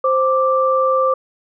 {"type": "tone pair together", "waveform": "sine", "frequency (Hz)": [523.6, 1174.7], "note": ["C5", "D6"], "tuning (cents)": [1, 0], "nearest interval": "octave + major second", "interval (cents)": 1399, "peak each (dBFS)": [-15, -16], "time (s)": [0.04, 1.14], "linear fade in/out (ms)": 5, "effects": []}